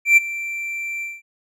triangle tone with ADSR envelope, 2349 Hz, D7, in tune, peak -5 dBFS, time 0.05-1.22 s, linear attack 120 ms, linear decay 19 ms, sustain -18 dB, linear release 200 ms, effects none

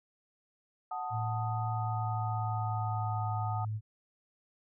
sine chord, D# diminished, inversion first, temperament equal, 740 / 880 / 1244.5 Hz, F#5 / A5 / D#6, 0 / 0 / 0 cents, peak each -37 / -39 / -40 dBFS, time 0.91-3.65 s, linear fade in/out 5 ms
sine tone with pitch glide, 112.5 to 107.73 Hz, A2 to A2, +39 to -36 cents, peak -32 dBFS, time 1.1-3.81 s, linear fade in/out 50 ms, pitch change -75 cents, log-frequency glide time 1.56-3.26 s
effects none

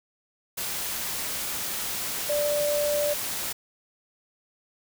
sine tone in noise, 587.3 Hz, D5, in tune, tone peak -23 dBFS, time 2.29-3.14 s, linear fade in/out 10 ms, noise white, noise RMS -31 dBFS, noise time 0.57-3.53 s, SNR +5 dB, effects none

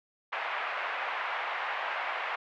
pink band-pass noise, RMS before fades -34 dBFS, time 0.32-2.36 s, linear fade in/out 10 ms, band 720 to 2500 Hz, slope 24 dB/octave, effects none

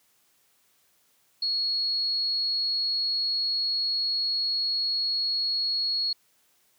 sine tone, 4330 Hz, C#8, 41 cents flat, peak -24 dBFS, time 1.42-6.13 s, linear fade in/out 5 ms, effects white hiss -66 dBFS RMS until 6.78 s + high-pass 80 Hz 12 dB/octave

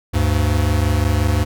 square tone pair together, 74.83 / 100.5 Hz, D2 / G2, +33 / +44 cents, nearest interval perfect fourth, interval 511 cents, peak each -18 dBFS, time 0.13-1.45 s, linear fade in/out 20 ms, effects none

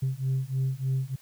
sine beating tone pair, 130.81 / 134.11 Hz, C3 / C3, 0 / +43 cents, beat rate 3.3 Hz, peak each -27 / -27 dBFS, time 0.02-1.16 s, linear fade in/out 10 ms, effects tanh soft clip ceiling -21 dBFS + white hiss -57 dBFS RMS until 1.21 s

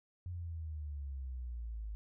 sine exponential sweep, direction down, 90.2 to 51.91 Hz, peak -39 dBFS, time 0.26-1.95 s, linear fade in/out 0 ms, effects none

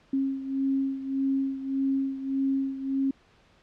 sine beating tone pair, 270 / 271.7 Hz, C#4 / C#4, -45 / -35 cents, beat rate 1.7 Hz, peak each -26 / -31 dBFS, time 0.13-3.11 s, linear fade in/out 5 ms, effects pink hiss -60 dBFS RMS until 3.62 s + low-pass 4000 Hz 12 dB/octave

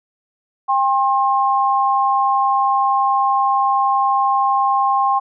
sine tone pair together, 799 / 1068.4 Hz, G5 / C6, +33 / +36 cents, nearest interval perfect fourth, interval 503 cents, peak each -16 dBFS, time 0.68-5.2 s, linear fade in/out 20 ms, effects none

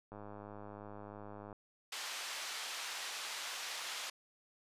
click train, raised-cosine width 1 ms, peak -35 dBFS, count 146, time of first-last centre 0.12-1.528 s, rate 103 Hz
white band-pass noise, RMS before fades -43 dBFS, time 1.92-4.1 s, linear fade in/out 5 ms, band 750 to 5200 Hz, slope 12 dB/octave
effects resampled to 32000 Hz

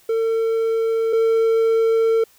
triangle tone pair in turn, 451.4 / 451.4 Hz, A4 / A4, +44 / +44 cents, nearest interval unison, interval 0 cents, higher neither, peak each -15 / -12 dBFS, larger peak second, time 0.09-1.13 / 1.13-2.24 s, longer second, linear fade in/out 5 ms, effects white hiss -54 dBFS RMS until 2.38 s

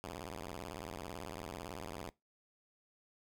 5% pulse tone with vibrato, 82.41 Hz, E2, in tune, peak -32 dBFS, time 0.04-2.1 s, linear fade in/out 0 ms, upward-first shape square, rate 18 Hz, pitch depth 270 cents each way, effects noise-tail reverb RT60 0.2 s tail -21 dB re dry

